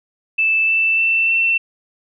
sine tone with pitch steps, 2637 / 2655 / 2674 / 2692 Hz, E7 / E7 / E7 / E7, 0 / +12 / +24 / +36 cents, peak -13 dBFS, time 0.38-1.58 s, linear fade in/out 10 ms, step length 300 ms, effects none

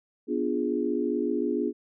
sine chord, B diminished seventh, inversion none, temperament equal, 246.9 / 293.7 / 349.2 / 415.3 Hz, B3 / D4 / F4 / Ab4, 0 / 0 / 0 / 0 cents, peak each -30 dBFS, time 0.27-1.73 s, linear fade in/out 50 ms, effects none

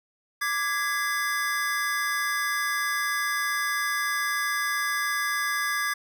square chord, G# diminished, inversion second, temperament equal with one note detuned, 1174.7 / 1661.2 / 2026 Hz, D6 / G#6 / B6, 0 / 0 / +44 cents, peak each -31 / -28 / -33 dBFS, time 0.41-5.94 s, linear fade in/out 10 ms, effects none

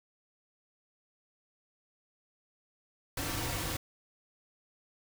pink noise with comb filter, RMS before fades -35 dBFS, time 3.17-3.77 s, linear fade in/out 5 ms, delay 4.8 ms, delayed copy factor -0.6, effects none

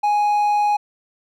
triangle tone, 830.6 Hz, G#5, in tune, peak -13 dBFS, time 0.03-0.77 s, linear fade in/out 10 ms, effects none

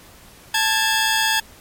15% pulse tone pair together, 880 / 1643.1 Hz, A5 / G#6, 0 / -19 cents, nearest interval major seventh, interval 1081 cents, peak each -13 dBFS, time 0.54-1.4 s, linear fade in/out 5 ms, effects pink hiss -46 dBFS RMS until 1.6 s + MP3 64 kbps

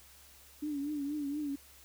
sine tone with vibrato, 290.4 Hz, D4, 19 cents flat, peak -33 dBFS, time 0.62-1.56 s, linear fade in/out 10 ms, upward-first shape triangle, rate 4.2 Hz, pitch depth 92 cents each way, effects added 68 Hz sine -63 dBFS peak until 1.84 s + white hiss -58 dBFS RMS until 1.84 s

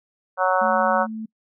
harmonic tone, 185.5 Hz, F#3, 5 cents sharp, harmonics 3 / 4 / 5 / 6 / 7 / 8, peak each -22 / -23 / -24 / -25 / -25 / -26 dBFS, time 0.37-1.07 s, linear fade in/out 50 ms
sine tone, 220 Hz, A3, in tune, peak -28 dBFS, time 0.61-1.26 s, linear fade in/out 10 ms
effects noise-tail reverb RT60 0.1 s tail -25 dB re dry

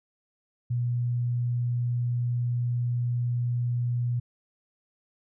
sine tone, 121.2 Hz, B2, 32 cents flat, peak -24 dBFS, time 0.7-4.2 s, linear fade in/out 10 ms, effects none

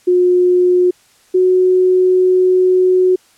sine tone pair in turn, 359.9 / 368.3 Hz, F#4 / F#4, -48 / -8 cents, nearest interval unison, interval 40 cents, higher second, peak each -8 dBFS, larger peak neither, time 0.07-0.91 / 1.34-3.16 s, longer second, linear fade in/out 10 ms, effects white hiss -51 dBFS RMS until 3.37 s + low-pass 10000 Hz 12 dB/octave

